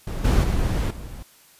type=noise with level steps; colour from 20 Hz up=brown; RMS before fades=-28 / -17 / -22 / -36 dBFS; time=0.07-1.23 s; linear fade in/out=5 ms; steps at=0.24 / 0.43 / 0.9 s; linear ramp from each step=10 ms; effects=white hiss -53 dBFS RMS until 1.59 s + resampled to 32000 Hz